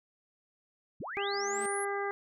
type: linear sweep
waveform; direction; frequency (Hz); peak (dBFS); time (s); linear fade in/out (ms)
sine; up; 69.3 to 11175; -37; 1-1.85; 5
type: tone with exponential growth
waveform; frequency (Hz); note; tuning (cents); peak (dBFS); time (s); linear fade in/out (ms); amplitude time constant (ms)
sawtooth; 218.1; A3; -15; -37; 1.1-1.66; 2; 120
type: harmonic tone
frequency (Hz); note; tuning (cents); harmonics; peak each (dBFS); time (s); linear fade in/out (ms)
400.9; G4; +39; 1 / 2 / 3 / 4 / 5; -34 / -37 / -39 / -40 / -41; 1.17-2.11; 0
effects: none